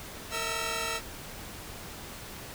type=tone cluster; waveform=10% pulse; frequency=457.5 / 645 / 1331 Hz; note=A#4 / E5 / E6; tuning=-32 / -38 / +16 cents; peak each=-27 dBFS; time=0.3-1.01 s; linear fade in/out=50 ms; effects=pink hiss -43 dBFS RMS until 2.54 s